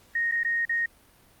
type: tone with dropouts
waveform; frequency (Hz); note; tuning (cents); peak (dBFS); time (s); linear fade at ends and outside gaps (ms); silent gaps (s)
sine; 1862; A#6; -2; -23; 0.15-0.86; 5; 0.314-0.32 / 0.434-0.447 / 0.653-0.693
effects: pink hiss -58 dBFS RMS until 1.4 s + Opus 48 kbps

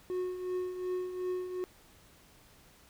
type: tone with tremolo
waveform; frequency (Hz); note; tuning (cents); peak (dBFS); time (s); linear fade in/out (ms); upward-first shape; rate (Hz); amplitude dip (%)
triangle; 365.1; F#4; -23; -28; 0.1-1.64; 0; triangle; 2.7; 65
effects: pink hiss -60 dBFS RMS until 2.89 s

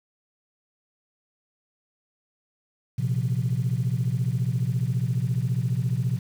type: chord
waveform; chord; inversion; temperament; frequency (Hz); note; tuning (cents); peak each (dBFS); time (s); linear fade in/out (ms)
sine; Bb suspended second; none; just; 116.54 / 131.11 / 174.81; Bb2 / C3 / F3; 0 / +4 / +2; -25 / -24 / -30; 2.98-6.19; 10
effects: tanh soft clip ceiling -16 dBFS + 8-bit

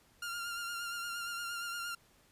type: tone with vibrato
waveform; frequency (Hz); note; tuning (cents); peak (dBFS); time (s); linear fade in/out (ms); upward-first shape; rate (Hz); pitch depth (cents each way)
sawtooth; 1396.9; F6; 0; -34; 0.22-1.95; 5; sine; 8.6; 29
effects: pink hiss -66 dBFS RMS until 2.31 s + resampled to 32000 Hz

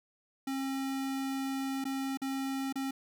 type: tone with dropouts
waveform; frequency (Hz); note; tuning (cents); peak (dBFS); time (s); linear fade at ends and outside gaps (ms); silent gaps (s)
square; 269.3; C#4; -50; -33; 0.47-2.91; 5; 1.842-1.852 / 2.173-2.217 / 2.726-2.756
effects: none

